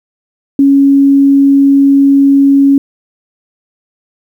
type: tone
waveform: sine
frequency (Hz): 277.2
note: C#4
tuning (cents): 0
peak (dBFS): -3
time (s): 0.59-2.78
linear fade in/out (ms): 2
effects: 7-bit